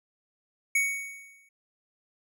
square tone with exponential decay, 2232 Hz, C#7, 11 cents sharp, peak -21 dBFS, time 0.75-1.49 s, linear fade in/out 5 ms, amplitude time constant 160 ms, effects none

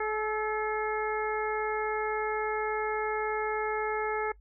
harmonic tone with a mistuned harmonic, 429.1 Hz, A4, 43 cents flat, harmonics 1 / 2 / 3 / 4 / 5, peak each -31 / -34 / -36 / -37 / -38 dBFS, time 0-4.32 s, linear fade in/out 5 ms, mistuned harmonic 3, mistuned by +30 cents, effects noise-tail reverb RT60 0.1 s tail -21 dB re dry + added 50 Hz sine -53 dBFS peak until 4.4 s

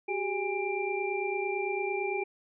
sine tone cluster, 377.4 / 406.3 / 819 / 2365 Hz, F#4 / G#4 / G#5 / D7, +34 / -38 / -24 / +12 cents, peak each -33 / -34 / -36 / -35 dBFS, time 0.08-2.24 s, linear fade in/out 10 ms, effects none

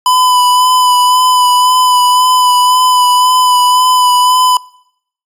square tone with vibrato, 1000 Hz, B5, 21 cents sharp, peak -7 dBFS, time 0.06-4.57 s, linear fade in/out 2 ms, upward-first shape sine, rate 1.9 Hz, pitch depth 17 cents each way, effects noise-tail reverb RT60 0.7 s tail -23 dB re dry + resampled to 32000 Hz

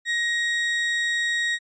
35% pulse tone, 1884 Hz, A#6, 18 cents sharp, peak -20 dBFS, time 0.05-1.59 s, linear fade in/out 50 ms, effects resampled to 16000 Hz

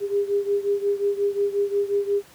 sine beating tone pair, 401.9 / 407.5 Hz, G4 / G#4, +43 / -33 cents, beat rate 5.6 Hz, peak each -22 / -25 dBFS, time 0-2.23 s, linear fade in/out 50 ms, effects pink hiss -50 dBFS RMS until 2.34 s + high-pass 100 Hz 12 dB/octave

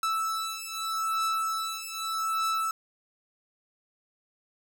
45% pulse beating tone pair, 1315 / 1315.82 Hz, E6 / E6, -5 / -4 cents, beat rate 0.82 Hz, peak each -31 dBFS, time 0.03-2.71 s, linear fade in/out 2 ms, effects none

